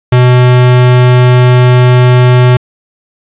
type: tone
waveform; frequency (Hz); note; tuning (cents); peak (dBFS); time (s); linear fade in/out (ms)
square; 124.8; B2; +19; -3; 0.12-2.57; 5
effects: resampled to 8000 Hz + 7-bit